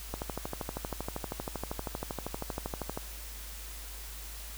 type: click train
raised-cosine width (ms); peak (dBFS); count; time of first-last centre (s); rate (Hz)
1; -20; 37; 0.14-2.975; 12.7
effects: added 52 Hz sine -43 dBFS peak until 4.57 s + white hiss -46 dBFS RMS until 4.57 s